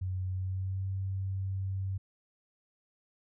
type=tone with pitch glide; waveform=sine; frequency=92.8 to 95.96 Hz; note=F#2 to G2; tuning=+6 to -36 cents; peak=-31 dBFS; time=0.01-1.98 s; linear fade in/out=10 ms; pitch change=+58 cents; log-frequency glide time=0.29-0.87 s; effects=none